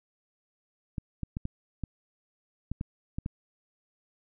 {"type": "clicks", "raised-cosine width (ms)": 5, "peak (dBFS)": -20, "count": 9, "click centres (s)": [0.982, 1.233, 1.369, 1.454, 1.837, 2.716, 2.811, 3.185, 3.261], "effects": []}